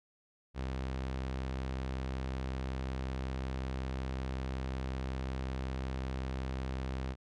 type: tone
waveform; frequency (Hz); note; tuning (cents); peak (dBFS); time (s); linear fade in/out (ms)
sawtooth; 65.41; C2; 0; -31; 0.54-7.16; 50
effects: low-pass 5000 Hz 12 dB/octave